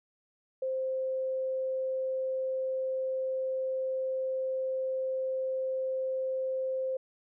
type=tone; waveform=sine; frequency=523.3 Hz; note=C5; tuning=in tune; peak=-29 dBFS; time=0.62-6.97 s; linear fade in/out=5 ms; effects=none